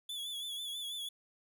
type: tone with vibrato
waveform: 45% pulse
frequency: 3425 Hz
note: A7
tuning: 47 cents flat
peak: -38 dBFS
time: 0.09-1.09 s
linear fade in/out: 5 ms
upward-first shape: sine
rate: 6.1 Hz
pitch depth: 55 cents each way
effects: none